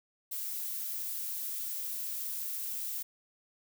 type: noise with high-pass filter sweep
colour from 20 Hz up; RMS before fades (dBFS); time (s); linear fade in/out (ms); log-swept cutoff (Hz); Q
violet; -37; 0.31-3.03; 10; 690 to 1200; 0.93
effects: none